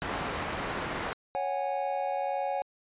white low-pass noise, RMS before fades -34 dBFS, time 0.02-1.13 s, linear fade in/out 0 ms, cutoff 1500 Hz, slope 12 dB/octave
triangle chord, C# suspended fourth, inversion none, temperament equal with one note detuned, 554.4 / 740 / 821.5 Hz, C#5 / F#5 / G#5, 0 / 0 / -19 cents, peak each -31 / -31 / -31 dBFS, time 1.35-2.62 s, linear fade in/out 0 ms
effects resampled to 8000 Hz

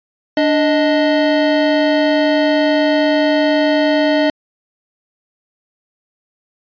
square tone pair together, 293.7 / 622.3 Hz, D4 / D#5, 0 / 0 cents, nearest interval octave + minor second, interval 1300 cents, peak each -15 dBFS, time 0.37-4.3 s, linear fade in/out 2 ms, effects resampled to 11025 Hz

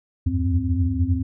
sine tone cluster, 79.2 / 86 / 89.7 / 99 / 261.2 Hz, D#2 / F2 / F2 / G2 / C4, +31 / -26 / +47 / +18 / -3 cents, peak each -25 dBFS, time 0.26-1.23 s, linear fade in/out 10 ms, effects none

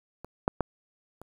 clicks, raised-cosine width 1 ms, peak -26 / -9 / -11 / -30 dBFS, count 4, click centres 0.246 / 0.479 / 0.607 / 1.216 s, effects 8-bit

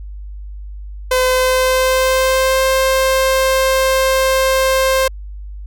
sawtooth tone with pitch glide, 511 to 527.5 Hz, C5 to C5, -41 to +14 cents, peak -8 dBFS, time 1.11-5.08 s, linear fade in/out 5 ms, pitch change +55 cents, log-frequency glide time 1.25-2.66 s, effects added 50 Hz sine -27 dBFS peak until 5.66 s

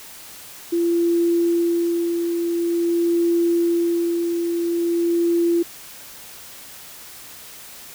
sine tone with tremolo, 341 Hz, F4, 41 cents flat, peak -15 dBFS, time 0.72-5.63 s, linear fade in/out 10 ms, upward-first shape sine, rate 0.47 Hz, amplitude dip 40%, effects white hiss -40 dBFS RMS until 7.94 s

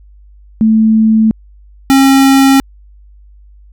sine / square tone pair in turn, 220 / 270.6 Hz, A3 / C#4, 0 / -42 cents, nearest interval major third, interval 358 cents, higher second, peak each -5 dBFS, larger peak neither, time 0.61-1.31 / 1.9-2.6 s, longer neither, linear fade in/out 0 ms, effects added 50 Hz sine -37 dBFS peak until 3.72 s

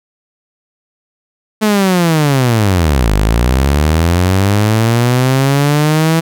sawtooth linear two-way sweep, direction down then up, 218.4 to 49 to 165.1 Hz, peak -5 dBFS, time 1.61-6.21 s, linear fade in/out 20 ms, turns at 3.13 s, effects none

